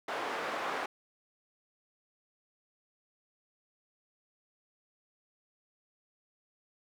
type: band-pass noise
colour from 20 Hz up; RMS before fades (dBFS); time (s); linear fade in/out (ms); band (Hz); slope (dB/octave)
white; -36; 0.08-0.86; 5; 400 to 1300; 12
effects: none